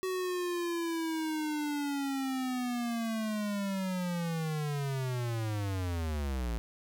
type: linear sweep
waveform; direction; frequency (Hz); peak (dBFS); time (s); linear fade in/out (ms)
square; down; 375.7 to 54.5; -32; 0.03-6.58; 0
effects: none